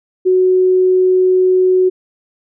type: tone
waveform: sine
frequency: 370 Hz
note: F#4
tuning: in tune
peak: -8 dBFS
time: 0.25-1.9 s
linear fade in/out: 20 ms
effects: none